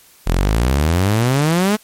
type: exponential sweep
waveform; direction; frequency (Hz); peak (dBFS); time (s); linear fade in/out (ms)
sawtooth; up; 39.78 to 218.9; -9; 0.26-1.77; 20
effects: white hiss -48 dBFS RMS until 1.83 s + MP3 64 kbps